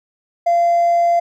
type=tone with hard clipping; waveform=triangle; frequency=688 Hz; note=F5; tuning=26 cents flat; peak=-11 dBFS; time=0.46-1.2 s; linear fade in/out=10 ms; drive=2 dB; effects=none